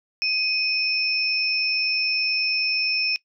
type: tone pair together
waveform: sine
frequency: 2510 / 5319 Hz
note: D#7 / E8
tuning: +15 / +15 cents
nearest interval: octave + minor second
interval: 1300 cents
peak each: -23 dBFS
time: 0.22-3.16 s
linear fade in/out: 0 ms
effects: noise-tail reverb RT60 0.1 s tail -20 dB re dry